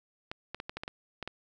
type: clicks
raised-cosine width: 0.3 ms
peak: -21 dBFS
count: 9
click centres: 0.315 / 0.546 / 0.601 / 0.695 / 0.77 / 0.835 / 0.879 / 1.227 / 1.276 s
effects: none